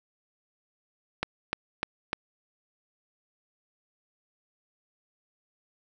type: click train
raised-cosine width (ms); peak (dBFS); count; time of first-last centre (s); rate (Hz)
0.3; -11; 4; 1.23-2.131; 3.33
effects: none